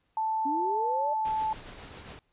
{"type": "tone with pitch glide", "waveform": "sine", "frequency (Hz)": [880, 872.9], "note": ["A5", "A5"], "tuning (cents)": [0, -14], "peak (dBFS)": -26, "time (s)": [0.17, 1.53], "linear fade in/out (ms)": 2, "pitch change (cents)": -14, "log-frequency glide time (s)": [0.59, 1.3]}
{"type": "linear sweep", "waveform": "sine", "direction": "up", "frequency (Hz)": [270, 608], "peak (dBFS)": -31, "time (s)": [0.45, 1.14], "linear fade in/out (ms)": 10}
{"type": "noise with tremolo", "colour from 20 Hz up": "pink", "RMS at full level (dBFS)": -43, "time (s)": [1.25, 2.19], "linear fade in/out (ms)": 0, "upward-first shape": "triangle", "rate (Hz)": 7.3, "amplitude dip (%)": 45}
{"effects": ["pink hiss -73 dBFS RMS until 2.32 s", "resampled to 8000 Hz"]}